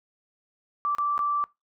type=tone with dropouts; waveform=sine; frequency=1167 Hz; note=D6; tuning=11 cents flat; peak=-23 dBFS; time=0.85-1.44 s; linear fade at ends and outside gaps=0 ms; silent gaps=0.95-0.984 / 1.179-1.191 s; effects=noise-tail reverb RT60 0.2 s tail -21 dB re dry